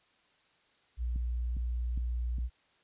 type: tone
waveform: sine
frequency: 59.9 Hz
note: A#1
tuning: 48 cents sharp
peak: -30 dBFS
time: 0.97-2.5 s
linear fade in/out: 50 ms
type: click train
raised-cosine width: 5 ms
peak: -30 dBFS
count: 4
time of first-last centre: 1.16-2.384 s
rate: 2.45 Hz
effects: white hiss -68 dBFS RMS until 2.83 s + resampled to 8000 Hz